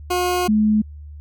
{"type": "tone pair in turn", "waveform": ["20% pulse", "sine"], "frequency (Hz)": [359.2, 213.6], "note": ["F4", "G#3"], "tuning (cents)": [49, 49], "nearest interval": "major sixth", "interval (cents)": 900, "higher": "first", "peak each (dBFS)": -13, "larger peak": "neither", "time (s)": [[0.1, 0.48], [0.48, 0.82]], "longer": "first", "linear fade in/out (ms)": 10, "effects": ["added 74 Hz sine -34 dBFS peak until 1.2 s"]}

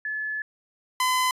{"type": "tone pair in turn", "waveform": ["sine", "sawtooth"], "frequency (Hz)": [1722, 1016.5], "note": ["A6", "B5"], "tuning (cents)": [-38, 50], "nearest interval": "major sixth", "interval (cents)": 912, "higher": "first", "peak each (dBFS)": [-27, -17], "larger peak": "second", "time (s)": [[0.05, 0.42], [1, 1.31]], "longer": "first", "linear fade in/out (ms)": 2, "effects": ["resampled to 32000 Hz"]}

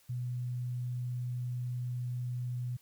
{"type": "tone", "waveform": "sine", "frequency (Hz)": 123.47, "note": "B2", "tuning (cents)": 0, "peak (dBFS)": -33, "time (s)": [0.09, 2.77], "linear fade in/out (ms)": 10, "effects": ["white hiss -65 dBFS RMS until 2.81 s"]}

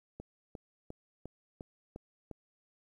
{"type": "click train", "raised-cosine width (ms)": 2, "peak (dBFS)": -30, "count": 7, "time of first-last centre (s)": [0.2, 2.313], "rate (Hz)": 2.84, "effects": ["11-bit"]}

